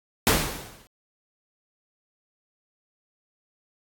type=noise with exponential decay; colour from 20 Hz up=pink; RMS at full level=-17 dBFS; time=0.27-0.87 s; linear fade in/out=0 ms; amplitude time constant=130 ms; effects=AAC 64 kbps